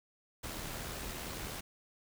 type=noise with amplitude modulation; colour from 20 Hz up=pink; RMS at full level=-40 dBFS; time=0.43-1.61 s; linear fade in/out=10 ms; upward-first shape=sine; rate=80 Hz; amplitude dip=40%; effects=none